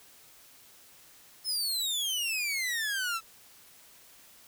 sawtooth exponential sweep, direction down, 5274 to 1302 Hz, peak -26 dBFS, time 1.44-3.21 s, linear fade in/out 50 ms, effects white hiss -56 dBFS RMS until 4.47 s

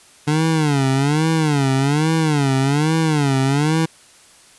25% pulse tone with vibrato, 146.9 Hz, D3, 1 cent sharp, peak -11 dBFS, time 0.27-3.86 s, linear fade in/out 10 ms, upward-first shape sine, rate 1.2 Hz, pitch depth 170 cents each way, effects white hiss -48 dBFS RMS until 4.58 s + resampled to 24000 Hz

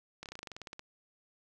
slowing click train, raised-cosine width 0.2 ms, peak -26 dBFS, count 14, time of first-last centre 0.23-0.794 s, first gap 28 ms, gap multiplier 1.07, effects none

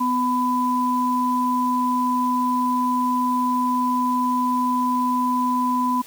sine tone pair together, 250 / 1000 Hz, B3 / B5, +21 / +21 cents, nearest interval 2 octaves, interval 2400 cents, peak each -22 / -20 dBFS, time 0-6.02 s, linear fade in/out 10 ms, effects white hiss -44 dBFS RMS until 6.06 s

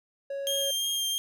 triangle tone, 554.4 Hz, C#5, in tune, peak -29 dBFS, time 0.3-0.71 s, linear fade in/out 5 ms
sawtooth tone with vibrato, 3206 Hz, G7, 38 cents sharp, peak -24 dBFS, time 0.47-1.18 s, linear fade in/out 0 ms, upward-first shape triangle, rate 2.9 Hz, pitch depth 17 cents each way
effects none

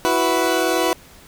20% pulse chord, E suspended second, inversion none, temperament equal, 329.6 / 370 / 493.9 Hz, E4 / F#4 / B4, 0 / 0 / 0 cents, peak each -16 dBFS, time 0.05-0.93 s, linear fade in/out 0 ms, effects pink hiss -46 dBFS RMS until 1.27 s

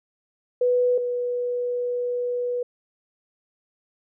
sine tone pair in turn, 493.9 / 489.4 Hz, B4 / B4, 0 / -16 cents, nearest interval unison, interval 16 cents, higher first, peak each -17 / -23 dBFS, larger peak first, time 0.61-0.98 / 0.98-2.63 s, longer second, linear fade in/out 5 ms, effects none

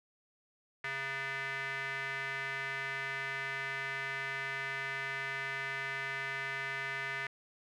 square tone with band-pass filter, 136 Hz, C#3, 33 cents flat, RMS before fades -38 dBFS, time 0.84-7.27 s, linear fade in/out 2 ms, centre 1900 Hz, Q 4, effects none

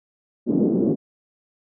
pink band-pass noise, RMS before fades -19 dBFS, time 0.46-0.96 s, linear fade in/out 50 ms, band 200 to 380 Hz, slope 24 dB/octave, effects none

